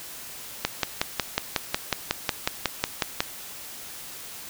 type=click train; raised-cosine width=0.2 ms; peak=-4 dBFS; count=15; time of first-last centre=0.65-3.205 s; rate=5.48 Hz; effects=white hiss -40 dBFS RMS until 4.49 s